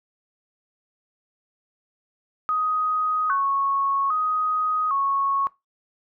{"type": "tone with vibrato", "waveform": "sine", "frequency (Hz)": 1174.7, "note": "D6", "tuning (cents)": 0, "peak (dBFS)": -20, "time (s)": [2.49, 5.47], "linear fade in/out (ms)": 0, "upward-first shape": "square", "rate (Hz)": 0.62, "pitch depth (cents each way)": 110}
{"type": "tone with exponential decay", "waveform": "sine", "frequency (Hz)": 1505, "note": "F#6", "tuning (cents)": 29, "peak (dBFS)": -21, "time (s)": [3.3, 3.49], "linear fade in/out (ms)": 1, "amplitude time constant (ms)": 40}
{"effects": ["noise-tail reverb RT60 0.2 s tail -20 dB re dry"]}